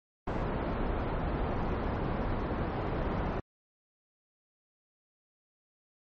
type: low-pass noise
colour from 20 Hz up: pink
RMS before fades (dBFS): -32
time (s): 0.27-3.4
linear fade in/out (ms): 5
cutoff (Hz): 1100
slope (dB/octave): 12
effects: MP3 32 kbps